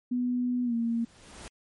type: tone with pitch glide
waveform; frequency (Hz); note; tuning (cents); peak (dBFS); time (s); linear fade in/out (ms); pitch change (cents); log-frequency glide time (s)
sine; 246.9 to 231.7; B3 to A#3; 0 to -10; -25; 0.11-1.05; 10; -110; 0.64-0.74
type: noise with exponential growth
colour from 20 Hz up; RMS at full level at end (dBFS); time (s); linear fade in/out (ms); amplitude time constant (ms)
pink; -42; 0.56-1.48; 1; 200
effects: MP3 48 kbps